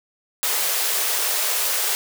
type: high-pass noise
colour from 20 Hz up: white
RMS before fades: -22 dBFS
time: 0.43-1.95 s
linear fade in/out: 0 ms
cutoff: 390 Hz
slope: 48 dB/octave
effects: none